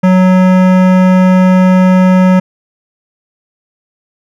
sine tone with hard clipping, 185 Hz, F#3, in tune, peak -6 dBFS, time 0.03-2.4 s, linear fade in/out 10 ms, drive 17 dB, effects none

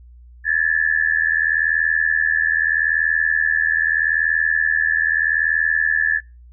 sine tone with amplitude modulation, 1731 Hz, A6, 29 cents flat, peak -11 dBFS, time 0.44-6.21 s, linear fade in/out 50 ms, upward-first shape sine, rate 80.8 Hz, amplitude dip 90%, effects noise-tail reverb RT60 0.3 s tail -24 dB re dry + added 60 Hz sine -41 dBFS peak until 6.52 s

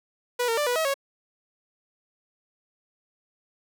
sawtooth tone with pitch steps, 489 / 457.6 / 590 / 489.5 / 640 / 552 Hz, B4 / A#4 / D5 / B4 / D#5 / C#5, -17 / -32 / +8 / -15 / +49 / -7 cents, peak -19 dBFS, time 0.39-0.942 s, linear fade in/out 10 ms, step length 92 ms, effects none

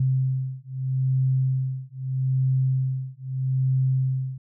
sine beating tone pair, 130.81 / 131.6 Hz, C3 / C3, 0 / +10 cents, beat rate 0.79 Hz, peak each -24 dBFS, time 0-4.38 s, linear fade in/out 5 ms, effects none

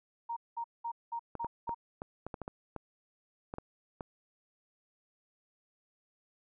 sine tone bursts, 932.3 Hz, A#5, in tune, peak -34 dBFS, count 6, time 0.29-1.746 s, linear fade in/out 10 ms, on 76 ms, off 200 ms
clicks, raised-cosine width 1 ms, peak -25 dBFS, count 12, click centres 1.353 / 1.446 / 1.693 / 2.019 / 2.266 / 2.342 / 2.417 / 2.479 / 2.763 / 3.539 / 3.584 / 4.008 s
effects none

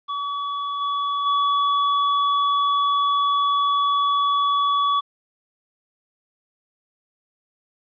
square tone with level steps, 1137 Hz, C#6, 44 cents sharp, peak -25 / -22 / -18 dBFS, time 0.08-5.01 s, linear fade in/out 20 ms, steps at 0.8 / 1.25 s, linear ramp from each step 20 ms, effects resampled to 11025 Hz + 10-bit

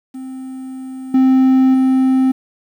triangle tone with level steps, 261.6 Hz, C4, in tune, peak -24 / -6 / -8 dBFS, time 0.14-2.32 s, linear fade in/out 10 ms, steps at 1.14 / 1.74 s, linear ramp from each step 5 ms, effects 8-bit

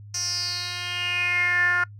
10% pulse tone with band-pass filter sweep, 354.9 Hz, F4, 28 cents sharp, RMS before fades -25 dBFS, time 0.14-1.84 s, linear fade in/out 5 ms, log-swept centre 6000 to 1500 Hz, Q 6.9, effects noise-tail reverb RT60 0.1 s tail -24 dB re dry + added 103 Hz sine -40 dBFS peak until 1.99 s

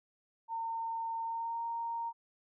sine tone with pitch glide, 911 to 926.9 Hz, A#5 to A#5, -40 to -10 cents, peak -34 dBFS, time 0.48-2.13 s, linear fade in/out 50 ms, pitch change +30 cents, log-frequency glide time 1.23-1.61 s, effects none

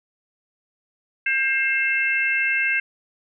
harmonic tone, 532 Hz, C5, 29 cents sharp, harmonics 3 / 4 / 5, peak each -23 / -23 / -23 dBFS, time 1.26-2.8 s, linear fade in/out 5 ms, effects none

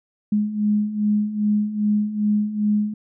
sine beating tone pair, 207.7 / 210.2 Hz, G#3 / G#3, 0 / +21 cents, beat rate 2.5 Hz, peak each -24 / -19 dBFS, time 0.32-2.94 s, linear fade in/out 5 ms, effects none

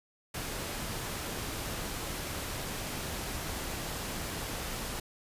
pink noise, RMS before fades -37 dBFS, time 0.34-5 s, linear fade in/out 5 ms, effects resampled to 32000 Hz

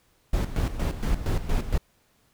brown noise with tremolo, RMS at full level -23 dBFS, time 0.33-1.78 s, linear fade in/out 5 ms, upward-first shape square, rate 4.3 Hz, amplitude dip 70%, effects pink hiss -65 dBFS RMS until 2.33 s

